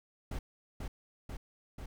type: noise with echo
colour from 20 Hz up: brown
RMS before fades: -37 dBFS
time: 0.31-0.39 s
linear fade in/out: 5 ms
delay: 490 ms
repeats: 3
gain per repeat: -2 dB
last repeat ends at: 1.86 s
effects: none

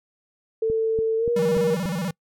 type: tone with pitch glide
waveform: sine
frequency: 445.8 to 475 Hz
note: A4 to A#4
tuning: +23 to +33 cents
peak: -19 dBFS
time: 0.62-1.75 s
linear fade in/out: 5 ms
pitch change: +110 cents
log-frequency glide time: 1.18-1.29 s
type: click train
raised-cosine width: 3 ms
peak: -19 dBFS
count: 5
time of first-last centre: 0.7-1.856 s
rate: 3.46 Hz
type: tone with vibrato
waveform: square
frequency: 178.5 Hz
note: F3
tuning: 38 cents sharp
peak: -25 dBFS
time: 1.36-2.11 s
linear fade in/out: 5 ms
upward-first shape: square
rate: 16 Hz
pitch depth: 160 cents each way
effects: noise-tail reverb RT60 0.1 s tail -26 dB re dry

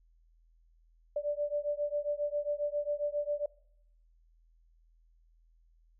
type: beating tone pair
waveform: sine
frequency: 583 / 590.4 Hz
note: D5 / D5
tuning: -13 / +9 cents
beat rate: 7.4 Hz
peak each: -33 / -34 dBFS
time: 1.16-3.46 s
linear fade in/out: 5 ms
effects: noise-tail reverb RT60 0.7 s tail -22 dB re dry + added 41 Hz sine -62 dBFS peak until 5.99 s

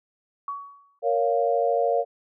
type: tone with exponential decay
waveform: sine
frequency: 1126 Hz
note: C#6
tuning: 27 cents sharp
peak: -26 dBFS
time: 0.48-0.99 s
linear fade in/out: 2 ms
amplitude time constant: 110 ms
type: chord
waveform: sine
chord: Bb minor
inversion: none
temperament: just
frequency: 466.2 / 559.4 / 699.2 Hz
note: Bb4 / Db5 / F5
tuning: 0 / +16 / +2 cents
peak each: -24 dBFS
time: 1.02-2.05 s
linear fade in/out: 50 ms
effects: none

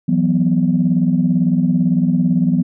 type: chord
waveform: sine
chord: E suspended second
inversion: none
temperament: equal with one note detuned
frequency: 167.11 / 185 / 246.9 Hz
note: E3 / F#3 / B3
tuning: +24 / 0 / 0 cents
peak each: -16 dBFS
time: 0.08-2.63 s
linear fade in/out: 10 ms
effects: tanh soft clip ceiling -4 dBFS

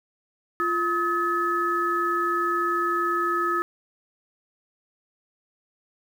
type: tone cluster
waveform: sine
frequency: 347 / 1276 / 1734 Hz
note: F4 / D#6 / A6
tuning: -11 / +43 / -26 cents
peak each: -28 / -23 / -30 dBFS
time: 0.6-3.62 s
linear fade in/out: 0 ms
effects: 8-bit

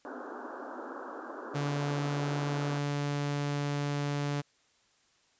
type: band-pass noise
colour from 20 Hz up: pink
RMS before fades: -42 dBFS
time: 0.05-2.78 s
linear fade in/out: 0 ms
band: 240 to 1600 Hz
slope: 96 dB/octave
type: tone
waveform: sawtooth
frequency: 144.1 Hz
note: D3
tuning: 33 cents flat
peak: -26 dBFS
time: 1.54-4.42 s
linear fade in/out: 20 ms
effects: white hiss -68 dBFS RMS until 5.39 s + resampled to 16000 Hz

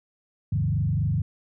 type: tone with frequency modulation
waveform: sine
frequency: 123 Hz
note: B2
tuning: 7 cents flat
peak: -21 dBFS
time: 0.52-1.22 s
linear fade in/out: 5 ms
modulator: 24.1 Hz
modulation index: 1.7
effects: none

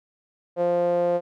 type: tone with band-pass filter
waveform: sawtooth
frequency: 174.61 Hz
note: F3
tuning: in tune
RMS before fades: -22 dBFS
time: 0.56-1.21 s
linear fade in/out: 50 ms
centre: 560 Hz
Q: 6.5
effects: none

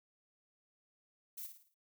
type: noise with echo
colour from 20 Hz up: violet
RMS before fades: -45 dBFS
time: 1.37-1.47 s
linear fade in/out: 10 ms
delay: 55 ms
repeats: 5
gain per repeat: -7 dB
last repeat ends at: 1.745 s
effects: none

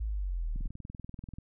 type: linear sweep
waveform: sine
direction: down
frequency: 55.8 to 32.74 Hz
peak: -30 dBFS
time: 0-0.68 s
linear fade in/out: 10 ms
type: click train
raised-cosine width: 5 ms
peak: -30 dBFS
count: 18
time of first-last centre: 0.56-1.385 s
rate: 20.6 Hz
effects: none

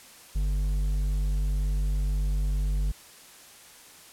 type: tone with hard clipping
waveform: triangle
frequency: 49 Hz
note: G1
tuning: in tune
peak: -25 dBFS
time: 0.35-2.92 s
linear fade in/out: 10 ms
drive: 10 dB
effects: white hiss -50 dBFS RMS until 4.12 s + low-pass 12000 Hz 12 dB/octave

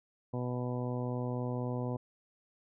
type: harmonic tone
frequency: 123.9 Hz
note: B2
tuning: 6 cents sharp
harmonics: 1 / 2 / 3 / 4 / 5 / 6 / 7 / 8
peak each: -35 / -38 / -43 / -41 / -45 / -49 / -49 / -48 dBFS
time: 0.33-1.97 s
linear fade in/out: 10 ms
effects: none

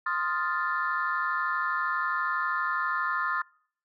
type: chord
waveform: sine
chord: F dominant seventh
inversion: second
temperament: equal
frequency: 1046.5 / 1244.5 / 1396.9 / 1760 Hz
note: C6 / Eb6 / F6 / A6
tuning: 0 / 0 / 0 / 0 cents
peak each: -31 dBFS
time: 0.06-3.42 s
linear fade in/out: 5 ms
effects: noise-tail reverb RT60 0.6 s tail -26 dB re dry + tanh soft clip ceiling -17 dBFS

